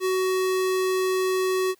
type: tone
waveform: square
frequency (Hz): 373.9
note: F#4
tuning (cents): +18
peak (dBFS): -22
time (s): 0-1.75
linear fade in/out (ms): 50
effects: white hiss -62 dBFS RMS until 1.79 s